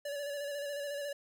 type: tone with vibrato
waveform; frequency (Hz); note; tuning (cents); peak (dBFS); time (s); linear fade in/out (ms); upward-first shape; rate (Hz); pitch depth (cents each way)
square; 573; D5; -43; -37; 0.05-1.13; 5; square; 14; 28
effects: none